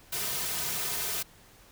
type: noise with comb filter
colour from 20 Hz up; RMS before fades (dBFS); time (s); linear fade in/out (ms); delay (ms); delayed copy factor
white; -32; 0.12-1.23; 10; 3.6; -0.9
effects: pink hiss -56 dBFS RMS until 1.71 s